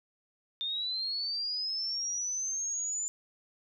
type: linear sweep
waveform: sine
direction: up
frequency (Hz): 3602 to 7110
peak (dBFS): -31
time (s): 0.61-3.08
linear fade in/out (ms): 0
effects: 12-bit